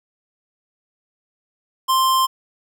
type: tone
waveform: square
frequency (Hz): 1050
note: C6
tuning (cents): +6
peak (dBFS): -15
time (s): 1.88-2.27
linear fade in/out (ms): 20
effects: none